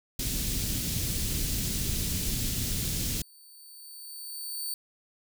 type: band-stop noise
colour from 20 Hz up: pink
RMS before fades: -30 dBFS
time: 0.19-3.22 s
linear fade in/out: 5 ms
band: 220 to 4000 Hz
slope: 12 dB/octave
type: tone with exponential growth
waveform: 5% pulse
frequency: 4536 Hz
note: C#8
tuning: 39 cents sharp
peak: -24 dBFS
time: 2.16-4.74 s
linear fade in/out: 1 ms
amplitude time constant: 560 ms
effects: none